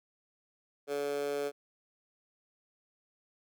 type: tone with high-pass filter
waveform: 15% pulse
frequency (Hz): 143.2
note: D3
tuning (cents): -43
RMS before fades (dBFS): -34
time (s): 0.87-1.52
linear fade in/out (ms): 50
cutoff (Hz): 460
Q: 3.3
effects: none